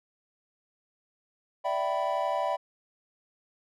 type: chord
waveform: triangle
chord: E minor seventh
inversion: third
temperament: equal with one note detuned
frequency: 587.3 / 659.3 / 770.5 / 987.8 Hz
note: D5 / E5 / G5 / B5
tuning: 0 / 0 / -30 / 0 cents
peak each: -30 dBFS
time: 1.64-2.57 s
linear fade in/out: 20 ms
effects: none